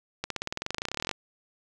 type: accelerating click train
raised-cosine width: 0.2 ms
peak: -13 dBFS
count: 24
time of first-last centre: 0.24-1.113 s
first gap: 63 ms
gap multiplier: 0.95
effects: none